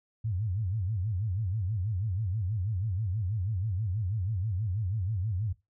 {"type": "tone with vibrato", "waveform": "sine", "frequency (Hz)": 100, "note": "G2", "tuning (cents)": 35, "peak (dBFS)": -28, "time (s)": [0.24, 5.53], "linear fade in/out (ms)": 10, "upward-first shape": "sine", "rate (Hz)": 6.2, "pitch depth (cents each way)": 230, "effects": ["noise-tail reverb RT60 0.2 s tail -17 dB re dry"]}